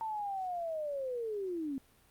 sine linear sweep, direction down, 900 to 261.6 Hz, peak -34 dBFS, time 0.01-1.78 s, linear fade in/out 0 ms, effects pink hiss -65 dBFS RMS until 2.1 s + Opus 48 kbps

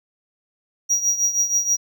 triangle tone with tremolo, 5750 Hz, F8, 50 cents sharp, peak -13 dBFS, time 0.89-1.77 s, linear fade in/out 20 ms, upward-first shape triangle, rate 6.3 Hz, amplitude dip 80%, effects none

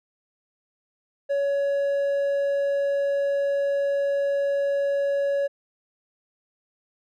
sine tone with hard clipping, 561 Hz, C#5, 21 cents sharp, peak -22 dBFS, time 1.29-5.48 s, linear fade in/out 20 ms, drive 3 dB, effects none

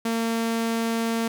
sawtooth tone, 228.2 Hz, A#3, 37 cents flat, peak -19 dBFS, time 0.05-1.28 s, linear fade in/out 5 ms, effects none

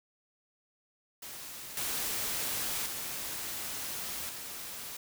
white noise with level steps, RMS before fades -44 / -34 / -38 / -42 dBFS, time 1.22-4.97 s, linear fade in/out 5 ms, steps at 1.77 / 2.86 / 4.29 s, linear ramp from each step 2 ms, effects none

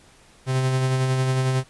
45% pulse tone with tremolo, 130.5 Hz, C3, 4 cents flat, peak -18 dBFS, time 0.46-1.64 s, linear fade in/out 50 ms, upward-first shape sine, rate 11 Hz, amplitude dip 30%, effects pink hiss -53 dBFS RMS until 1.69 s + resampled to 24000 Hz

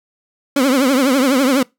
30% pulse tone with vibrato, 266.1 Hz, C4, 29 cents sharp, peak -9 dBFS, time 0.56-1.63 s, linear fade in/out 5 ms, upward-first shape triangle, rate 12 Hz, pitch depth 160 cents each way, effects noise-tail reverb RT60 0.2 s tail -24 dB re dry

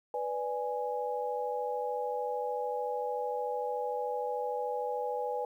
sine chord, G# diminished, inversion first, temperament equal, 493.9 / 587.3 / 830.6 Hz, B4 / D5 / G#5, 0 / 0 / 0 cents, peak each -34 / -39 / -35 dBFS, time 0.14-5.45 s, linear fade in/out 2 ms, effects 11-bit

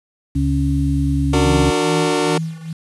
harmonic tone, 69.3 Hz, C#2, in tune, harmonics 1 / 2 / 4, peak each -19 / -19 / -19 dBFS, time 0.35-1.71 s, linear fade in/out 10 ms
sawtooth chord, D augmented, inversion none, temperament just, 293.7 / 367.1 / 458.9 Hz, D4 / F#4 / A#4, 0 / -14 / -27 cents, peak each -16 dBFS, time 1.33-2.38 s, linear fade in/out 5 ms
sine tone with tremolo, 161.8 Hz, E3, 32 cents flat, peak -19 dBFS, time 1.45-2.73 s, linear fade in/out 5 ms, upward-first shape sine, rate 2.4 Hz, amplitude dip 80%
effects resampled to 24000 Hz + 7-bit

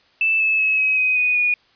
sine tone with pitch steps, 2640 / 2608 / 2577 / 2546 / 2515 / 2485 / 2455 Hz, E7 / E7 / E7 / D#7 / D#7 / D#7 / D#7, +2 / -19 / -40 / +39 / +18 / -3 / -24 cents, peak -15 dBFS, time 0.21-1.54 s, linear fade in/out 2 ms, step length 190 ms, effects white hiss -57 dBFS RMS until 1.75 s + resampled to 11025 Hz

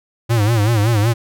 square tone with vibrato, 110 Hz, A2, in tune, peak -13 dBFS, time 0.29-1.14 s, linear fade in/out 20 ms, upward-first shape sine, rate 5.3 Hz, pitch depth 140 cents each way, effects none

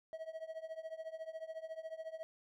triangle tone with tremolo, 643 Hz, E5, 43 cents flat, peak -37 dBFS, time 0.13-2.23 s, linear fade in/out 0 ms, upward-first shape triangle, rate 14 Hz, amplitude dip 95%, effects none

